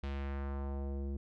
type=tone with low-pass filter sweep; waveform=square; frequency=69.3 Hz; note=C#2; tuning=in tune; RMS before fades=-38 dBFS; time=0.03-1.17 s; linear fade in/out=5 ms; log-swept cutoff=3600 to 320 Hz; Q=1.3; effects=none